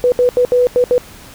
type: tone bursts at uneven times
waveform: sine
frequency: 493.9 Hz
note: B4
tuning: in tune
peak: -8 dBFS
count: 6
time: 0.04-0.12 / 0.19-0.29 / 0.37-0.45 / 0.52-0.67 / 0.76-0.84 / 0.91-0.98 s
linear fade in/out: 0 ms
effects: pink hiss -38 dBFS RMS until 1.34 s